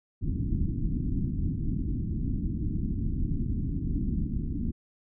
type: low-pass noise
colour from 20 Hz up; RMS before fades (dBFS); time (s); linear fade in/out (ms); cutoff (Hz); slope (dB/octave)
pink; -29; 0.21-4.72; 20; 300; 48
effects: none